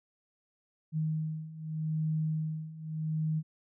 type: beating tone pair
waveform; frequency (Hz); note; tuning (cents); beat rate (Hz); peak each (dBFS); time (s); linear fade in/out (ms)
sine; 156.2 / 157.02; D#3 / D#3; +7 / +16; 0.82; -35 / -32; 0.92-3.43; 50
effects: none